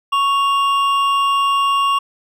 triangle tone pair together, 1110 / 2797 Hz, C#6 / F7, +2 / +2 cents, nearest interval octave + major third, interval 1600 cents, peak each -12 / -20 dBFS, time 0.12-1.99 s, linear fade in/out 10 ms, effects none

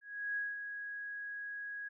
sine tone with ADSR envelope, 1657 Hz, G#6, 4 cents flat, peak -33 dBFS, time 0.01-1.89 s, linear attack 350 ms, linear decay 200 ms, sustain -7 dB, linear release 16 ms, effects none

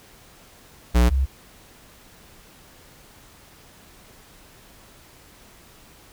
square / sine tone pair in turn, 60.2 / 66.8 Hz, B1 / C2, -44 / +36 cents, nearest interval major second, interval 180 cents, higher second, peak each -14 / -17 dBFS, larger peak first, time 0.94-1.1 / 1.1-1.26 s, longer neither, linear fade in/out 20 ms, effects pink hiss -50 dBFS RMS until 6.12 s

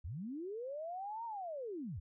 sine linear two-way sweep, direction up then down, 63.1 to 944 to 63.1 Hz, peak -40 dBFS, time 0.04-2 s, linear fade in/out 10 ms, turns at 1.25 s, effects none

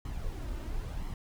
brown noise with flanger, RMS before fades -36 dBFS, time 0.05-1.14 s, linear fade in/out 2 ms, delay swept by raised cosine 0.95 to 3.35 ms, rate 0.98 Hz, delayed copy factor +0.5, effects none

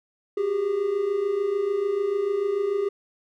triangle tone pair together, 378.6 / 405.4 Hz, F#4 / G#4, +40 / -42 cents, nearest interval minor second, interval 118 cents, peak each -27 / -21 dBFS, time 0.37-2.89 s, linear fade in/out 5 ms, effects none

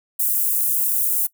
white high-pass noise, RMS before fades -20 dBFS, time 0.19-1.27 s, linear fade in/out 10 ms, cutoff 9700 Hz, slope 24 dB/octave, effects noise-tail reverb RT60 0.1 s tail -19 dB re dry

